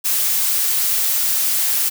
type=noise; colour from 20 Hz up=blue; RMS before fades=-18 dBFS; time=0.04-1.9 s; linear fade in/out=20 ms; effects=none